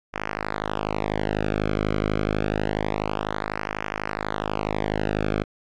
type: tone with flanger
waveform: sawtooth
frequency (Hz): 52.1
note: G#1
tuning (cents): +6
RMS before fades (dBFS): -26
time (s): 0.13-5.44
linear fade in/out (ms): 20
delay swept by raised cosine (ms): 0.25 to 1.12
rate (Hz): 0.27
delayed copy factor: -1
effects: low-pass 3000 Hz 12 dB/octave + AAC 64 kbps